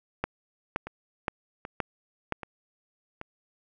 two click trains, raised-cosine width 0.5 ms, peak -22 / -12 dBFS, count 4 / 5, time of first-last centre 0.87-3.214 / 0.24-2.323 s, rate 1.28 / 1.92 Hz, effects none

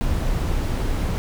brown noise, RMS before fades -22 dBFS, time 0.01-1.18 s, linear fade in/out 0 ms, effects none

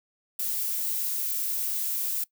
violet noise, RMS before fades -29 dBFS, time 0.39-2.24 s, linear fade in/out 5 ms, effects noise-tail reverb RT60 0.1 s tail -21 dB re dry

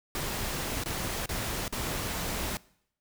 pink noise with dropouts, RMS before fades -33 dBFS, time 0.15-2.57 s, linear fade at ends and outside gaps 1 ms, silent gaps 0.837-0.859 / 1.259-1.291 / 1.68-1.725 s, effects noise-tail reverb RT60 0.7 s tail -22 dB re dry

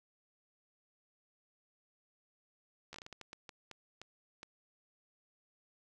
slowing click train, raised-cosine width 0.2 ms, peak -30 dBFS, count 13, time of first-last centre 2.93-4.431 s, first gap 13 ms, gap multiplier 1.37, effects none

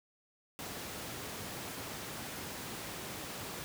pink high-pass noise, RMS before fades -43 dBFS, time 0.59-3.64 s, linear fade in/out 0 ms, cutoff 100 Hz, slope 12 dB/octave, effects none

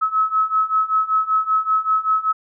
sine beating tone pair, 1287 / 1292.2 Hz, E6 / E6, -42 / -35 cents, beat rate 5.2 Hz, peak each -20 / -18 dBFS, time 0.01-2.33 s, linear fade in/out 20 ms, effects none

